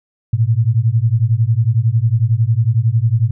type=beating tone pair; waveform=sine; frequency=108.5 / 119.5 Hz; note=A2 / A#2; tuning=-24 / +43 cents; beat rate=11 Hz; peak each=-14 dBFS; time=0.33-3.31 s; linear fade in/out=5 ms; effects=none